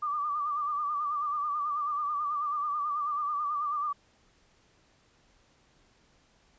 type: tone with vibrato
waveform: sine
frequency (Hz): 1181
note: D6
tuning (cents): +9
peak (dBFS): -28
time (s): 0.02-3.93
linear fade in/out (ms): 10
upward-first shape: sine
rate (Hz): 9.2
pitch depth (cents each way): 61
effects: pink hiss -65 dBFS RMS until 6.58 s + resampled to 16000 Hz